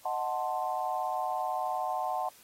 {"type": "chord", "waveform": "sine", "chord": "D# diminished seventh", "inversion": "none", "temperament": "equal", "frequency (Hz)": [622.3, 740, 880, 1046.5], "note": ["D#5", "F#5", "A5", "C6"], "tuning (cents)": [0, 0, 0, 0], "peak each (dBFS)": [-38, -32, -35, -37], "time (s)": [0.05, 2.29], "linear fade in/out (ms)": 5, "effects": ["white hiss -57 dBFS RMS until 2.43 s", "AAC 48 kbps"]}